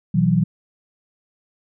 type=chord; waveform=sine; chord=B suspended fourth; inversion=none; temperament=just; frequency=123.47 / 164.63 / 185.21 Hz; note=B2 / E3 / F#3; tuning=0 / -2 / +2 cents; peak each=-21 / -17 / -18 dBFS; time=0.14-0.44 s; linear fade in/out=10 ms; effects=none